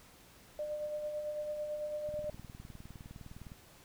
sine tone with tremolo, 600 Hz, D5, 37 cents sharp, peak -34 dBFS, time 0.59-2.3 s, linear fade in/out 2 ms, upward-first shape sine, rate 9 Hz, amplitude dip 40%
click train, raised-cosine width 5 ms, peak -36 dBFS, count 29, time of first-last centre 2.09-3.519 s, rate 19.6 Hz
effects pink hiss -59 dBFS RMS until 3.84 s

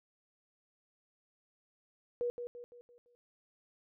sine tone with echo, 482.6 Hz, B4, 40 cents flat, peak -31 dBFS, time 2.21-2.3 s, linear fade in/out 0 ms, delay 170 ms, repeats 5, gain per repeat -7 dB, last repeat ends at 3.15 s, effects none

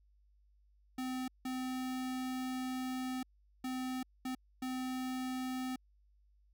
square tone bursts at uneven times, 257 Hz, C4, 31 cents flat, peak -37 dBFS, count 5, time 0.98-1.28 / 1.45-3.23 / 3.64-4.03 / 4.25-4.35 / 4.62-5.76 s, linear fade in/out 5 ms, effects added 50 Hz sine -65 dBFS peak until 6.53 s

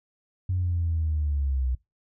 sine linear sweep, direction down, 92.9 to 61.74 Hz, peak -22 dBFS, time 0.49-1.75 s, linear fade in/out 5 ms, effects noise-tail reverb RT60 0.2 s tail -23 dB re dry + tanh soft clip ceiling -18 dBFS

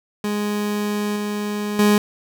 30% pulse tone with level steps, 207.7 Hz, G#3, in tune, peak -18 / -20 / -10 dBFS, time 0.24-1.98 s, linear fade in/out 2 ms, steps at 1.16 / 1.79 s, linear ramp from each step 2 ms, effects none

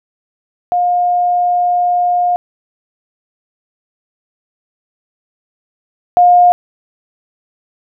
sine tone pair in turn, 711 / 711 Hz, F5 / F5, +31 / +31 cents, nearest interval unison, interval 0 cents, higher neither, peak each -10 / -4 dBFS, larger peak second, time 0.72-2.36 / 6.17-6.52 s, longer first, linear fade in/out 0 ms, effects none

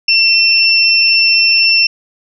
sine tone pair together, 2701 / 5385 Hz, E7 / E8, +42 / +36 cents, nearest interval octave, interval 1194 cents, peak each -10 dBFS, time 0.08-1.87 s, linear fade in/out 5 ms, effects none

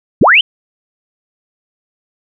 sine linear sweep, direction up, 73.42 to 3171 Hz, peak -4 dBFS, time 0.21-0.41 s, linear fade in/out 5 ms, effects none

